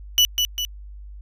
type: tone with echo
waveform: 35% pulse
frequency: 2960 Hz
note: F#7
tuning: in tune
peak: -11 dBFS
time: 0.18-0.25 s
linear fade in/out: 0 ms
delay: 200 ms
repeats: 2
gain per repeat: -5 dB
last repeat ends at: 0.65 s
effects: added 50 Hz sine -36 dBFS peak until 1.21 s